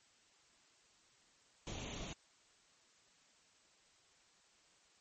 pink noise with comb filter, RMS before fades -45 dBFS, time 1.67-2.13 s, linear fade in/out 0 ms, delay 0.31 ms, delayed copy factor +0.5, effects white hiss -69 dBFS RMS until 5 s + MP3 32 kbps

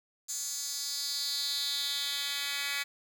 10% pulse tone with high-pass filter sweep, 282.6 Hz, C#4, 34 cents sharp, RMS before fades -34 dBFS, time 0.28-2.84 s, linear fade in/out 20 ms, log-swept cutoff 6600 to 2400 Hz, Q 3.3, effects 9-bit

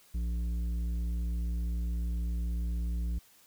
sine tone with tanh clipping, 58.27 Hz, A#1, in tune, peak -31 dBFS, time 0.14-3.19 s, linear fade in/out 10 ms, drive 9 dB, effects white hiss -61 dBFS RMS until 3.46 s

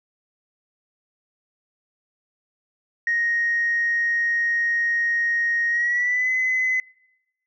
sine tone with pitch glide, 1870 to 2028 Hz, A#6 to B6, +5 to +45 cents, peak -18 dBFS, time 3.07-6.8 s, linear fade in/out 2 ms, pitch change +140 cents, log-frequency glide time 5.69-6.31 s, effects noise-tail reverb RT60 1.0 s tail -26 dB re dry + tanh soft clip ceiling -14 dBFS

